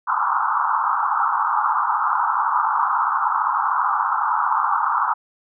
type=band-pass noise; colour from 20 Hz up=pink; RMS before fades=-20 dBFS; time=0.07-5.14 s; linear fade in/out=10 ms; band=830 to 1400 Hz; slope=96 dB/octave; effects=none